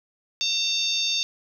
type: harmonic tone with a mistuned harmonic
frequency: 907 Hz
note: A#5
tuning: 48 cents flat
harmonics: 3 / 4 / 5 / 6 / 7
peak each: -30 / -25 / -28 / -32 / -33 dBFS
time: 0.41-1.23 s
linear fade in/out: 0 ms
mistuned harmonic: 5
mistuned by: +18 cents
effects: 9-bit